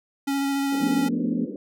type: tone with vibrato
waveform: square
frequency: 277.2 Hz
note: C#4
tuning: in tune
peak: -23 dBFS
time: 0.27-1.09 s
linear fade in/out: 10 ms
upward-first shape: square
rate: 14 Hz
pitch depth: 10 cents each way
type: band-pass noise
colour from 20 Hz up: pink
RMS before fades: -35 dBFS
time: 0.72-1.56 s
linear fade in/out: 2 ms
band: 200 to 530 Hz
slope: 96 dB/octave
type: chord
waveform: sine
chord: B half-diminished seventh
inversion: second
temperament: equal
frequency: 174.61 / 220 / 246.9 / 293.7 Hz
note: F3 / A3 / B3 / D4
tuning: 0 / 0 / 0 / 0 cents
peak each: -31 / -29 / -25 / -29 dBFS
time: 0.8-1.46 s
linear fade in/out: 10 ms
effects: none